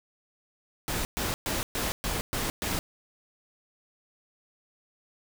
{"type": "noise bursts", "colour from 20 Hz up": "pink", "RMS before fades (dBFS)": -30, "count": 7, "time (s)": [0.88, 2.79], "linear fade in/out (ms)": 0, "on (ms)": 170, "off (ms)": 120, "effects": []}